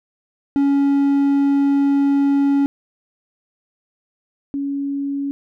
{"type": "tone pair in turn", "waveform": ["triangle", "sine"], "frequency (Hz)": [279.8, 279.8], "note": ["C#4", "C#4"], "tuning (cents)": [16, 16], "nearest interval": "unison", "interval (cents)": 0, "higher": "neither", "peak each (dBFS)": [-11, -20], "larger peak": "first", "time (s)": [[0.56, 2.66], [4.54, 5.31]], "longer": "first", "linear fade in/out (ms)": 0, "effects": []}